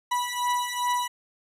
40% pulse beating tone pair, 979 / 981.5 Hz, B5 / B5, -15 / -11 cents, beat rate 2.5 Hz, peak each -27 dBFS, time 0.11-1.08 s, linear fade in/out 10 ms, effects resampled to 32000 Hz

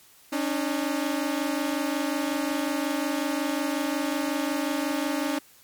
sawtooth tone pair together, 277.2 / 302.7 Hz, C#4 / D#4, 0 / -48 cents, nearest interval major second, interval 152 cents, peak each -24 dBFS, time 0.32-5.39 s, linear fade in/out 10 ms, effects white hiss -55 dBFS RMS until 5.63 s + MP3 96 kbps

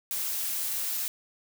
blue noise, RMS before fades -31 dBFS, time 0.11-1.08 s, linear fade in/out 0 ms, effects none

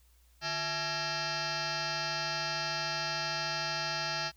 sine tone with frequency modulation, 1661.2 Hz, G#6, in tune, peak -31 dBFS, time 0.41-4.32 s, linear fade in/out 50 ms, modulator 503 Hz, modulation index 7.2, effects added 60 Hz sine -61 dBFS peak until 4.36 s + white hiss -69 dBFS RMS until 4.36 s

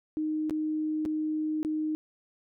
sine tone with dropouts, 309.4 Hz, D#4, 10 cents flat, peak -27 dBFS, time 0.17-1.95 s, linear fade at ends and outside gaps 0 ms, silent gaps 0.497-0.508 / 1.052-1.059 / 1.63-1.649 s, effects none

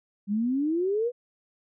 sine exponential sweep, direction up, 196 to 501 Hz, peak -23 dBFS, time 0.27-1.12 s, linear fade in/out 50 ms, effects none

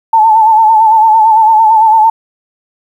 sine tone with vibrato, 880 Hz, A5, in tune, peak -3 dBFS, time 0.13-2.1 s, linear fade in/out 5 ms, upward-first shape sine, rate 8.9 Hz, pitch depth 56 cents each way, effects 7-bit

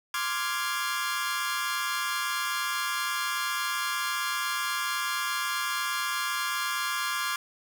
sawtooth chord, D half-diminished seventh, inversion third, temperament equal, 1046.5 / 1174.7 / 1396.9 / 1661.2 Hz, C6 / D6 / F6 / Ab6, 0 / 0 / 0 / 0 cents, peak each -30 dBFS, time 0.14-7.36 s, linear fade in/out 2 ms, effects none

